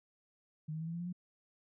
sine tone with pitch steps, 154.4 / 158.28 / 162.26 / 166.34 / 170.53 / 174.82 / 179.21 Hz, D#3 / D#3 / E3 / E3 / F3 / F3 / F3, -13 / +30 / -27 / +16 / -41 / +2 / +45 cents, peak -37 dBFS, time 0.68-1.128 s, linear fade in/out 10 ms, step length 64 ms, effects none

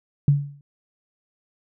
sine tone with exponential decay, 142.7 Hz, D3, 49 cents flat, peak -10 dBFS, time 0.28-0.61 s, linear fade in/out 2 ms, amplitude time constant 71 ms, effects none

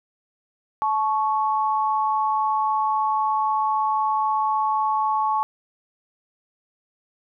sine tone pair together, 864.9 / 1108.7 Hz, A5 / C#6, -30 / 0 cents, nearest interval major third, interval 430 cents, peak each -21 / -23 dBFS, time 0.82-5.43 s, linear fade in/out 0 ms, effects none

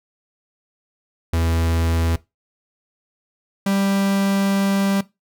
45% pulse tone pair in turn, 82.7 / 196.69 Hz, E2 / G3, +6 / +6 cents, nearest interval octave + minor third, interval 1500 cents, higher second, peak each -17 dBFS, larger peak neither, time 1.33-2.16 / 3.66-5.01 s, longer second, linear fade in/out 5 ms, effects noise-tail reverb RT60 0.2 s tail -18 dB re dry

